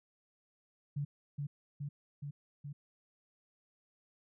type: tone with echo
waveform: sine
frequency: 143.6 Hz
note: D3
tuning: 39 cents flat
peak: -33 dBFS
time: 0.96-1.05 s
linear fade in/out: 10 ms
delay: 420 ms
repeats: 4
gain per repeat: -2 dB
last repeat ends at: 2.73 s
effects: none